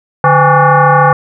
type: tone with frequency modulation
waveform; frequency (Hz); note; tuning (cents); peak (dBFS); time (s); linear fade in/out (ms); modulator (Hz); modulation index
sine; 146.83; D3; 0; -4; 0.24-1.13; 2; 327; 3.9
effects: none